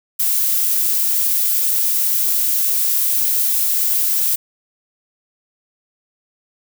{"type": "noise", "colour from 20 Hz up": "violet", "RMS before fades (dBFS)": -17, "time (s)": [0.19, 4.36], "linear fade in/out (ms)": 10, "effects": []}